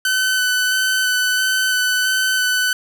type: tone with vibrato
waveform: sawtooth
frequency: 1511 Hz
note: F#6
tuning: 36 cents sharp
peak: -12 dBFS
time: 0.05-2.73 s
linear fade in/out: 2 ms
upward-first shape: square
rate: 1.5 Hz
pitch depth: 11 cents each way
effects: none